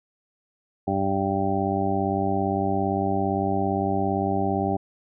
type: harmonic tone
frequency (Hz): 97.6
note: G2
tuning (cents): -7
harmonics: 1 / 2 / 3 / 4 / 6 / 7 / 8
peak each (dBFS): -30 / -28 / -29 / -29 / -33 / -31 / -27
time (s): 0.87-4.77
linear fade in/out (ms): 10
effects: none